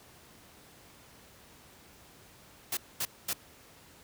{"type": "noise bursts", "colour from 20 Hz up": "white", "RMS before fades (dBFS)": -32, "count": 3, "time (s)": [2.72, 3.333], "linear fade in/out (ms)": 5, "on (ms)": 51, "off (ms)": 230, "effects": ["pink hiss -56 dBFS RMS until 4.03 s", "high-pass 60 Hz 12 dB/octave"]}